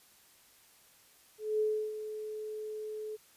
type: tone with ADSR envelope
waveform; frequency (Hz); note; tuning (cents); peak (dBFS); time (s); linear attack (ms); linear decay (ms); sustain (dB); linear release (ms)
sine; 429.3; A4; -43; -26; 1.38-3.17; 220; 320; -11; 22
effects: white hiss -62 dBFS RMS until 3.36 s + resampled to 32000 Hz